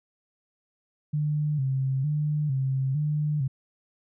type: tone with vibrato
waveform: sine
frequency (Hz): 141.5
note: C#3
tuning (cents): +36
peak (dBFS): -23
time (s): 1.13-3.48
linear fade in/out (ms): 10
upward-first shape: square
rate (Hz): 1.1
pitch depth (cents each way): 100
effects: none